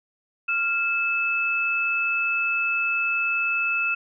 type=tone pair together; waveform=sine; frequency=1389.7 / 2615 Hz; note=F6 / E7; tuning=-9 / -15 cents; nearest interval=major seventh; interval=1094 cents; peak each=-27 / -22 dBFS; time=0.48-3.95 s; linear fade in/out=10 ms; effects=none